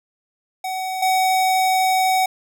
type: tone pair in turn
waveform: square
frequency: 752 / 752 Hz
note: F#5 / F#5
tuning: +28 / +28 cents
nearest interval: unison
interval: 0 cents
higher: neither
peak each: -24 / -16 dBFS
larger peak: second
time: 0.64-1.02 / 1.02-2.26 s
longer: second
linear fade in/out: 5 ms
effects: none